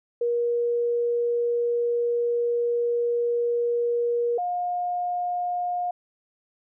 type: tone pair in turn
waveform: sine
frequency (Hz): 475.5 / 712.4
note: A#4 / F5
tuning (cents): +34 / +34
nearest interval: perfect fifth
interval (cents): 700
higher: second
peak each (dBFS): -21 / -24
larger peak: first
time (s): 0.21-4.38 / 4.38-5.91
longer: first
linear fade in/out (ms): 5
effects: none